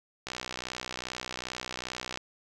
click train, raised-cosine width 0.2 ms, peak -17 dBFS, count 120, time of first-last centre 0.27-2.174 s, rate 62.5 Hz, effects none

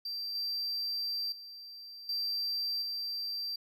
triangle tone with level steps, 4699 Hz, D8, in tune, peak -34 / -31 / -44 / -30 / -33 dBFS, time 0.05-3.56 s, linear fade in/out 5 ms, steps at 0.35 / 1.32 / 2.09 / 2.82 s, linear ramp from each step 2 ms, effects none

